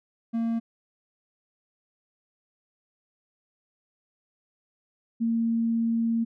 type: tone pair in turn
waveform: triangle / sine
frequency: 229.3 / 229.3 Hz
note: A#3 / A#3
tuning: -28 / -28 cents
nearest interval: unison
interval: 0 cents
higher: neither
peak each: -22 dBFS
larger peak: neither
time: 0.33-0.6 / 5.2-6.25 s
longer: second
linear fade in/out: 20 ms
effects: none